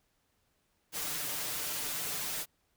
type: noise with comb filter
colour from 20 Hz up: white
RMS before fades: -36 dBFS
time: 0.92-2.46 s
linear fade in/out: 50 ms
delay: 6.7 ms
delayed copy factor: +1
effects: pink hiss -75 dBFS RMS until 2.76 s